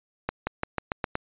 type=accelerating click train; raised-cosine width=0.5 ms; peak=-11 dBFS; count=7; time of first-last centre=0.29-1.154 s; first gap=180 ms; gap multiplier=0.91; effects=resampled to 8000 Hz